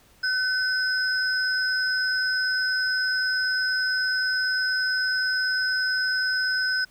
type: tone pair together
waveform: sine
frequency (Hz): 1515 / 5087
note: F#6 / D#8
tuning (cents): +40 / +37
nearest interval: octave + major sixth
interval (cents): 2097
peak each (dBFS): -22 / -26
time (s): 0.23-6.85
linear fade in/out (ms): 10
effects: tanh soft clip ceiling -16 dBFS + pink hiss -57 dBFS RMS until 6.9 s